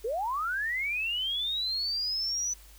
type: linear sweep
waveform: sine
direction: up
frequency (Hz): 410 to 6010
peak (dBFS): -28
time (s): 0.04-2.54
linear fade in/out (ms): 10
effects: added 50 Hz sine -51 dBFS peak until 2.78 s + white hiss -56 dBFS RMS until 2.78 s